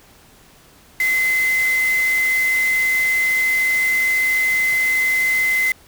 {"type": "tone in noise", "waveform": "sine", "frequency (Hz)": 2051, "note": "C7", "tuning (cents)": -35, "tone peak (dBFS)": -15, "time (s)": [1, 5.72], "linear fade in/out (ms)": 2, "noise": "white", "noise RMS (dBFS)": -30, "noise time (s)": [1, 5.72], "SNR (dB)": 12, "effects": ["pink hiss -49 dBFS RMS until 5.87 s"]}